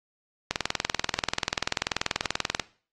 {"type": "click train", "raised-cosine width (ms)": 0.2, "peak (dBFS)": -7, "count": 44, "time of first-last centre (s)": [0.51, 2.597], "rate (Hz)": 20.6, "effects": ["noise-tail reverb RT60 0.4 s tail -19 dB re dry", "AAC 32 kbps"]}